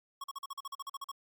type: tone bursts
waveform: square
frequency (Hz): 1103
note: C#6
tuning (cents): -9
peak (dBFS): -39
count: 13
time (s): 0.21-1.116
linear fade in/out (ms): 5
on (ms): 30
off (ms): 43
effects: Opus 48 kbps